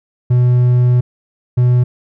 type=tone pair in turn; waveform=triangle; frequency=123.6 / 123.6 Hz; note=B2 / B2; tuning=+2 / +2 cents; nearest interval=unison; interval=0 cents; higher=neither; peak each=-6 dBFS; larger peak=neither; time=0.3-1.01 / 1.57-1.84 s; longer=first; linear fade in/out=10 ms; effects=none